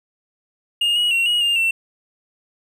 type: tone with pitch steps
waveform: triangle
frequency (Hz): 2838 / 2903 / 2737 / 2894 / 2809 / 2700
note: F7 / F#7 / F7 / F#7 / F7 / E7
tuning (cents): +27 / -34 / -36 / -39 / +9 / +41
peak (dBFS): -14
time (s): 0.81-1.71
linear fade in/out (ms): 5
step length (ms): 150
effects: none